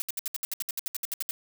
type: noise bursts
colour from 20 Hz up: blue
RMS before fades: -31 dBFS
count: 16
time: 0-1.31 s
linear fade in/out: 0 ms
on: 20 ms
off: 66 ms
effects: none